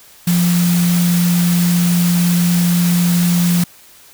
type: tone in noise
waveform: sine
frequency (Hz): 174.61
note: F3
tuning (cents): 0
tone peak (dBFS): -11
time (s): 0.27-3.64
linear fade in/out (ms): 5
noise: white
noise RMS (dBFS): -23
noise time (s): 0.27-3.64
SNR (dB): +9
effects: white hiss -44 dBFS RMS until 4.13 s